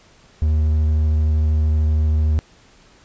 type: tone with vibrato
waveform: triangle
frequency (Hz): 77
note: D#2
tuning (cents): -17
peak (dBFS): -12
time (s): 0.42-2.39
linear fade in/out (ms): 0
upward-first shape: sine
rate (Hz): 13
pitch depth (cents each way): 10
effects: pink hiss -51 dBFS RMS until 3.04 s + resampled to 16000 Hz